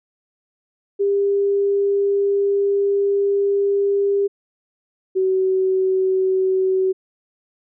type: tone pair in turn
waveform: sine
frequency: 400 / 377.5 Hz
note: G4 / F#4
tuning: +35 / +35 cents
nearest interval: minor second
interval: 100 cents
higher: first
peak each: -15 dBFS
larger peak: neither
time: 0.99-4.28 / 5.15-6.93 s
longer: first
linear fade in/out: 20 ms
effects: none